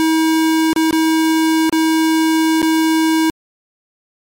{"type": "tone with dropouts", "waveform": "square", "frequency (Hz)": 320, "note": "D#4", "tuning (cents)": 49, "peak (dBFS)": -12, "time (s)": [0, 3.3], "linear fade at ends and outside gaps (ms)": 0, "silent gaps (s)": [[0.731, 0.762], [0.909, 0.928], [1.695, 1.726], [2.618, 2.628]], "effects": ["MP3 64 kbps"]}